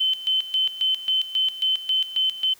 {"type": "tone with tremolo", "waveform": "sine", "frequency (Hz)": 3065, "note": "G7", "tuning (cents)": -40, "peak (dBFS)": -18, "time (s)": [0, 2.54], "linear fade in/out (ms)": 10, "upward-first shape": "square", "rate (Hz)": 3.7, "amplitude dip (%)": 80, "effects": ["white hiss -53 dBFS RMS until 2.59 s"]}